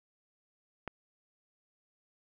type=click; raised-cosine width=0.5 ms; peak=-22 dBFS; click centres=0.877 s; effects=none